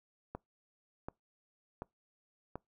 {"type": "click train", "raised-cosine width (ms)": 1, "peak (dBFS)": -26, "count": 4, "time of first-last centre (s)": [0.35, 2.556], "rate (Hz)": 1.36, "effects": ["noise-tail reverb RT60 0.2 s tail -26 dB re dry"]}